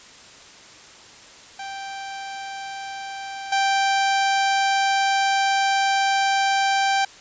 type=tone with level steps; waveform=sawtooth; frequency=784 Hz; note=G5; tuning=in tune; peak=-27 / -14 dBFS; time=1.59-7.05 s; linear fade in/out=5 ms; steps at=3.52 s; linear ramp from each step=5 ms; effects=white hiss -45 dBFS RMS until 7.2 s + resampled to 16000 Hz